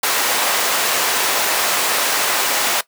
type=high-pass noise; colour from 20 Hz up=pink; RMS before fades=-18 dBFS; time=0.03-2.81 s; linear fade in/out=5 ms; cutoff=620 Hz; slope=12 dB/octave; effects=noise-tail reverb RT60 0.1 s tail -17 dB re dry